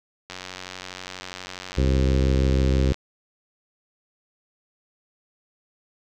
click train, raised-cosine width 0.2 ms, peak -17 dBFS, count 245, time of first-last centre 0.3-2.944 s, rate 92.3 Hz
harmonic tone, 66.1 Hz, C2, 18 cents sharp, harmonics 1 / 2 / 3 / 4 / 5 / 6 / 7 / 8, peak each -19 / -24 / -29 / -30 / -30 / -31 / -35 / -33 dBFS, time 1.77-2.93 s, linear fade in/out 10 ms
effects none

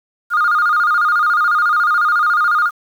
sine tone with vibrato, 1320 Hz, E6, 2 cents sharp, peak -10 dBFS, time 0.3-2.71 s, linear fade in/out 50 ms, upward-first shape square, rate 14 Hz, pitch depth 120 cents each way, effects tanh soft clip ceiling -8 dBFS + 7-bit

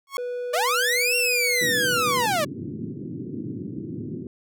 sawtooth tone with exponential growth, 1100 Hz, C#6, 14 cents flat, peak -18 dBFS, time 0.07-0.17 s, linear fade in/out 1 ms, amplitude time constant 21 ms
triangle tone, 490.9 Hz, B4, 10 cents flat, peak -25 dBFS, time 0.18-2.26 s, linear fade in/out 2 ms
sawtooth linear two-way sweep, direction up then down, 556 to 2760 to 556 Hz, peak -17 dBFS, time 0.53-2.45 s, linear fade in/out 10 ms, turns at 1.16 s
white band-pass noise, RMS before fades -33 dBFS, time 1.61-4.27 s, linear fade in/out 2 ms, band 100 to 350 Hz, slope 48 dB/octave
effects none

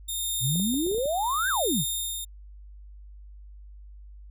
10% pulse tone with tremolo, 3661 Hz, A#7, 32 cents flat, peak -19 dBFS, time 0.08-2.25 s, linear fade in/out 10 ms, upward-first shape sine, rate 0.74 Hz, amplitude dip 65%
sine exponential two-way sweep, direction up then down, 114.3 to 1622 to 114.3 Hz, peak -24 dBFS, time 0.4-1.85 s, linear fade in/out 50 ms, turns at 1.49 s
clicks, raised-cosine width 2 ms, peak -28 dBFS, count 8, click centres 0.558 / 0.599 / 0.742 / 0.866 / 0.915 / 0.946 / 0.982 / 1.057 s
effects added 50 Hz sine -43 dBFS peak until 4.3 s

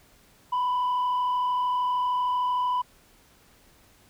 sine tone with frequency modulation, 994 Hz, B5, 11 cents sharp, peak -20 dBFS, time 0.52-2.82 s, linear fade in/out 10 ms, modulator 33.1 Hz, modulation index 0.41, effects tanh soft clip ceiling -22 dBFS + pink hiss -58 dBFS RMS until 4.09 s

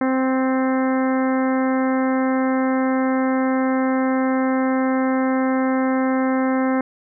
harmonic tone with a mistuned harmonic, 261.6 Hz, C4, in tune, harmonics 1 / 2 / 3 / 4 / 5 / 6 / 7 / 8, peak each -18 / -24 / -28 / -30 / -32 / -34 / -35 / -36 dBFS, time 0.01-6.81 s, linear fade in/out 2 ms, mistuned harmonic 7, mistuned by -16 cents, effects none

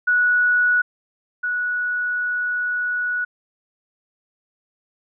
sine tone pair in turn, 1468 / 1468 Hz, F#6 / F#6, -14 / -14 cents, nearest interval unison, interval 0 cents, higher neither, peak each -14 / -20 dBFS, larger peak first, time 0.07-0.82 / 1.43-3.25 s, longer second, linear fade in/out 10 ms, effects none

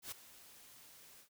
white noise with ADSR envelope, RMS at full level -43 dBFS, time 0.02-1.29 s, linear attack 97 ms, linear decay 9 ms, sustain -16 dB, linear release 96 ms, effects none

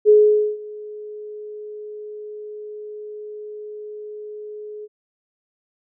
sine tone with ADSR envelope, 422.2 Hz, G#4, 29 cents sharp, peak -7 dBFS, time 0.05-4.88 s, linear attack 41 ms, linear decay 480 ms, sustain -24 dB, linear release 39 ms, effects none

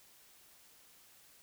silence, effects white hiss -62 dBFS RMS until 1.42 s

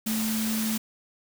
sine tone in noise, 220 Hz, A3, in tune, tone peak -26 dBFS, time 0.06-0.78 s, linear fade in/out 10 ms, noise white, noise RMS -32 dBFS, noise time 0.06-0.78 s, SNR +3 dB, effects none

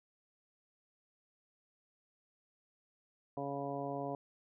harmonic tone, 140.2 Hz, C#3, 20 cents sharp, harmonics 1 / 2 / 3 / 4 / 5 / 6 / 7, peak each -46 / -43 / -44 / -43 / -42 / -53 / -47 dBFS, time 3.37-4.15 s, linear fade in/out 2 ms, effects none

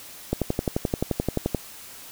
click train, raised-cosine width 2 ms, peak -9 dBFS, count 15, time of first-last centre 0.33-1.547 s, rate 11.5 Hz, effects white hiss -43 dBFS RMS until 2.11 s

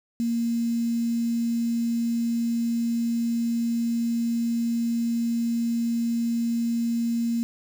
sine tone with quantisation, 233.1 Hz, A#3, in tune, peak -22 dBFS, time 0.2-7.43 s, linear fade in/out 0 ms, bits 7, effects none

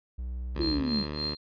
triangle tone, 61.74 Hz, B1, in tune, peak -30 dBFS, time 0.18-0.82 s, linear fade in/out 10 ms
10% pulse tone with pitch glide, 73 to 75.1 Hz, D2 to D2, -10 to +39 cents, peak -25 dBFS, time 0.55-1.35 s, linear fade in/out 10 ms, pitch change +49 cents, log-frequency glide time 0.67-1.24 s
sine linear sweep, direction down, 349.2 to 196 Hz, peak -27 dBFS, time 0.59-1.03 s, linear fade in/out 10 ms
sine tone with tremolo, 4186 Hz, C8, in tune, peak -29 dBFS, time 0.61-1.37 s, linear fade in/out 2 ms, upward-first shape sine, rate 3.5 Hz, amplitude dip 100%
effects resampled to 11025 Hz

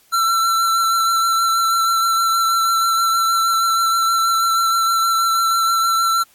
square tone with vibrato, 1347 Hz, E6, 37 cents sharp, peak -15 dBFS, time 0.12-6.24 s, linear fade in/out 20 ms, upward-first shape sine, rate 6.3 Hz, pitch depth 17 cents each way, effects white hiss -54 dBFS RMS until 6.34 s + AAC 64 kbps

